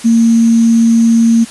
sine tone with sample-and-hold, 229.4 Hz, A#3, 28 cents flat, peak -5 dBFS, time 0.04-1.45 s, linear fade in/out 20 ms, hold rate 6300 Hz, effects white hiss -31 dBFS RMS until 1.5 s + resampled to 24000 Hz

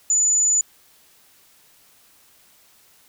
sine tone, 6980 Hz, A8, 15 cents flat, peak -15 dBFS, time 0.1-0.61 s, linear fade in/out 2 ms, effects white hiss -55 dBFS RMS until 3.08 s

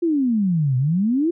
sine exponential two-way sweep, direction down then up, 352.9 to 123.47 to 352.9 Hz, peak -16 dBFS, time 0.02-1.31 s, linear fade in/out 10 ms, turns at 0.77 s, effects none

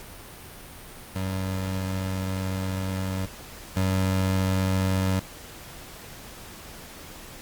25% pulse tone pair in turn, 94.5 / 94.5 Hz, F#2 / F#2, +37 / +37 cents, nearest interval unison, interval 0 cents, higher neither, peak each -23 / -18 dBFS, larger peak second, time 1.15-3.26 / 3.76-5.2 s, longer first, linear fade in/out 10 ms, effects pink hiss -43 dBFS RMS until 7.41 s + Opus 48 kbps

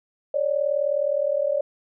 sine tone pair together, 554.4 / 594 Hz, C#5 / D5, 0 / +20 cents, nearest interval minor second, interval 120 cents, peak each -23 dBFS, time 0.34-1.61 s, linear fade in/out 5 ms, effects none

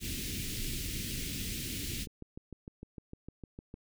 pink band-stop noise, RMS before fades -37 dBFS, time 0-2.07 s, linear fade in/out 50 ms, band 330 to 2300 Hz, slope 24 dB/octave
click train, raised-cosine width 3 ms, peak -31 dBFS, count 13, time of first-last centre 1.92-3.741 s, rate 6.59 Hz
effects none

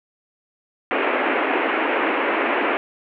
pink band-pass noise, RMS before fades -21 dBFS, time 0.91-2.77 s, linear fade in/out 0 ms, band 270 to 2700 Hz, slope 48 dB/octave, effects none

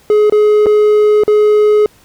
triangle tone with dropouts, 421.9 Hz, G#4, 27 cents sharp, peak -4 dBFS, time 0.1-1.86 s, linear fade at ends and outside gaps 1 ms, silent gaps 0.298-0.323 / 0.66-0.666 / 1.236-1.279 s, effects pink hiss -47 dBFS RMS until 2.04 s

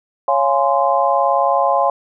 sine chord, Db major seventh, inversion none, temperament just, 554.4 / 693 / 831.5 / 1039.4 Hz, Db5 / F5 / Ab5 / C6, 0 / -14 / +2 / -12 cents, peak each -18 dBFS, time 0.28-1.9 s, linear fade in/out 2 ms, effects none

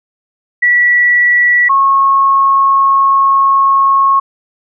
sine tone pair in turn, 1947 / 1092.7 Hz, B6 / C#6, -25 / -25 cents, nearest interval minor seventh, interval 1000 cents, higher first, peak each -6 dBFS, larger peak neither, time 0.62-1.69 / 1.69-4.2 s, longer second, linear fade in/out 10 ms, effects none

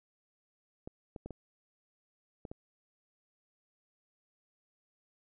clicks, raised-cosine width 2 ms, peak -29 dBFS, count 6, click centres 0.875 / 1.162 / 1.26 / 1.307 / 2.452 / 2.515 s, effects none

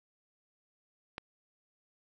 click, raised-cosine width 0.3 ms, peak -22 dBFS, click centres 1.181 s, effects none

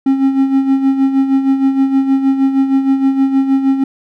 triangle tone with tremolo, 269.7 Hz, C#4, 47 cents flat, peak -5 dBFS, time 0.06-3.84 s, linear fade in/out 5 ms, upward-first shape sine, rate 6.4 Hz, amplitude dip 60%, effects none

